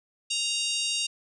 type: harmonic tone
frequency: 932.3 Hz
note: A#5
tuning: in tune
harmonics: 3 / 4 / 5 / 6 / 7 / 8 / 9 / 10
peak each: -30 / -32 / -34 / -36 / -37 / -38 / -39 / -40 dBFS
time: 0.3-1.07 s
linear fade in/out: 10 ms
effects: none